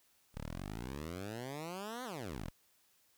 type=exponential two-way sweep; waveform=10% pulse; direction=up then down; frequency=33.56 to 261.6 to 33.56 Hz; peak=-33 dBFS; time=0.34-2.51 s; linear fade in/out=20 ms; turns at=2.04 s; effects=white hiss -71 dBFS RMS until 3.17 s